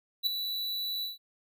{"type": "tone with ADSR envelope", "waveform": "square", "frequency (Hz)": 3951, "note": "B7", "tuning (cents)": 0, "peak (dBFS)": -23, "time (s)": [0.23, 1.18], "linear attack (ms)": 36, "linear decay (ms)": 7, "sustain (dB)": -9, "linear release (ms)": 150, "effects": []}